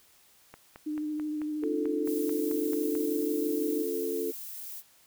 click train, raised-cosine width 0.5 ms, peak -30 dBFS, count 12, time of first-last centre 0.54-2.952 s, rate 4.56 Hz
sine tone with vibrato, 303.4 Hz, D#4, 44 cents flat, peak -30 dBFS, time 0.86-3.84 s, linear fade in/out 10 ms, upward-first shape triangle, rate 13 Hz, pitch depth 23 cents each way
sine chord, Db augmented, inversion none, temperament equal, 277.2 / 349.2 / 440 Hz, Db4 / F4 / A4, 0 / 0 / 0 cents, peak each -37 / -34 / -31 dBFS, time 1.62-4.32 s, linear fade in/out 20 ms
violet noise, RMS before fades -41 dBFS, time 2.04-4.83 s, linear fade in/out 50 ms
effects white hiss -61 dBFS RMS until 5.06 s

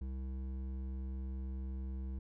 sine tone with hard clipping, 65.41 Hz, C2, in tune, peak -40 dBFS, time 0.01-2.19 s, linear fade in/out 5 ms, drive 10 dB, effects none

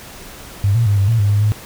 sine tone with pitch steps, 100 / 116.6 / 101.9 / 98.6 / 114.4 / 101.9 / 103.1 / 105.7 Hz, G2 / A#2 / G#2 / G2 / A#2 / G#2 / G#2 / G#2, +35 / +1 / -32 / +11 / -32 / -32 / -12 / +31 cents, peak -11 dBFS, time 0.64-1.52 s, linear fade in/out 0 ms, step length 110 ms, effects pink hiss -36 dBFS RMS until 1.65 s

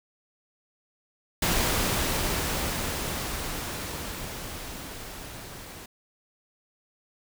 pink noise with level ramp, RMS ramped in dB -24 to -43 dBFS, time 1.42-5.86 s, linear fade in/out 5 ms, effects none

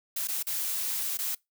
blue noise with dropouts, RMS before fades -31 dBFS, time 0.16-1.35 s, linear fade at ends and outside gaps 5 ms, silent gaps 0.274-0.284 / 0.428-0.468 / 1.173-1.187 s, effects noise-tail reverb RT60 0.2 s tail -25 dB re dry

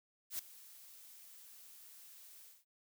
blue noise with ADSR envelope, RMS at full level -38 dBFS, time 0.3-2.65 s, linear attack 90 ms, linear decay 4 ms, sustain -19 dB, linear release 200 ms, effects none

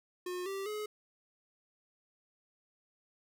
square tone with pitch steps, 360.3 / 390.6 / 423.5 Hz, F#4 / G4 / G#4, -46 / -6 / +34 cents, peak -37 dBFS, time 0.26-0.86 s, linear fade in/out 5 ms, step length 200 ms, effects none

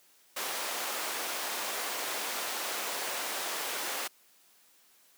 pink high-pass noise, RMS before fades -35 dBFS, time 0.36-4.08 s, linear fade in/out 10 ms, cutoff 540 Hz, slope 12 dB/octave, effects white hiss -63 dBFS RMS until 5.17 s + high-pass 200 Hz 12 dB/octave

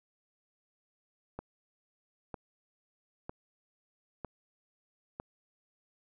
click train, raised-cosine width 1 ms, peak -25 dBFS, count 5, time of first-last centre 1.39-5.2 s, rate 1.05 Hz, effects none

